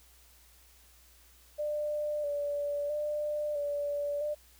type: tone with vibrato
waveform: sine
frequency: 587.3 Hz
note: D5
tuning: in tune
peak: -30 dBFS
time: 1.58-4.35 s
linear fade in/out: 20 ms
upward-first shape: square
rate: 0.76 Hz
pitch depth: 27 cents each way
effects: added 60 Hz sine -61 dBFS peak until 4.59 s + white hiss -61 dBFS RMS until 4.59 s